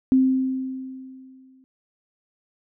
sine tone with exponential decay, 261.5 Hz, C4, 1 cent flat, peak -12 dBFS, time 0.12-1.64 s, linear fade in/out 0 ms, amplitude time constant 330 ms, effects none

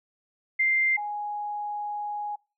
sine tone pair in turn, 2093 / 830.6 Hz, C7 / G#5, 0 / 0 cents, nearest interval octave + major third, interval 1600 cents, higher first, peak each -20 / -29 dBFS, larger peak first, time 0.59-0.97 / 0.97-2.36 s, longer second, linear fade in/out 10 ms, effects noise-tail reverb RT60 0.3 s tail -24 dB re dry

